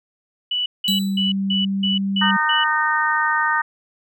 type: tone bursts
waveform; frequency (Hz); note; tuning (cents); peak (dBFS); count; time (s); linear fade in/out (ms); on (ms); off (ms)
sine; 2960; F#7; 0; -19; 7; 0.51-2.64; 5; 150; 180
type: tone with exponential decay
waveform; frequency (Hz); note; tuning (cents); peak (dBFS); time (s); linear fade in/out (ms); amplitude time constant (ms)
sawtooth; 3951; B7; 0; -16; 0.88-1.32; 0; 94
type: tone with pitch glide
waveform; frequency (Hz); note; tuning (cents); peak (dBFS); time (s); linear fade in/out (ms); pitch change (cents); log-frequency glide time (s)
sine; 195 to 196.24; G3 to G3; -9 to +2; -19; 0.88-2.37; 10; +11; 1.26-2.11
type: harmonic tone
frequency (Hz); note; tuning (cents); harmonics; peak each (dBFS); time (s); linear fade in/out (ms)
306.8; D#4; -24; 3 / 4 / 5 / 6; -22 / -22 / -22 / -22; 2.21-3.62; 10
effects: none